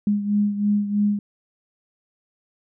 sine beating tone pair, 205.3 / 208.4 Hz, G#3 / G#3, -20 / +6 cents, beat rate 3.1 Hz, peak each -19 / -25 dBFS, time 0.07-1.19 s, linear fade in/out 2 ms, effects none

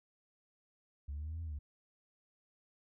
sine linear two-way sweep, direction up then down, 69.3 to 84 to 69.3 Hz, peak -37 dBFS, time 1.08-1.59 s, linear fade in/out 10 ms, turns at 1.42 s, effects tanh soft clip ceiling -36 dBFS

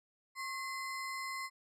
square ring-modulated tone, 1563 Hz, G6, 6 cents flat, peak -36 dBFS, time 0.35-1.5 s, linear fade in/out 50 ms, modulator 485 Hz, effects low-pass 12000 Hz 12 dB/octave

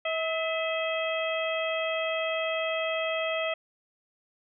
harmonic tone with a mistuned harmonic, 644 Hz, E5, 41 cents flat, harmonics 1 / 2 / 3 / 4 / 5, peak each -29 / -36 / -36 / -34 / -37 dBFS, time 0.05-3.54 s, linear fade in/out 5 ms, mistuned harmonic 3, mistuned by +64 cents, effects none

